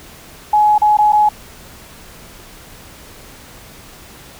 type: tone with dropouts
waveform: sine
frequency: 843 Hz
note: G#5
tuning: 26 cents sharp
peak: -8 dBFS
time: 0.53-1.29 s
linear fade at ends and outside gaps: 5 ms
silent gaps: 0.781-0.817 / 0.971-0.986 / 1.123-1.13 s
effects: pink hiss -39 dBFS RMS until 4.39 s